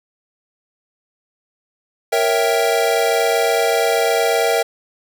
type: chord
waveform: square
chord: A# diminished seventh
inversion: none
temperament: equal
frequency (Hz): 466.2 / 554.4 / 659.3 / 784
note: A#4 / C#5 / E5 / G5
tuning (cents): 0 / 0 / 0 / 0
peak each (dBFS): -19 / -24 / -20 / -22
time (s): 2.12-4.63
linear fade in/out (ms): 10
effects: none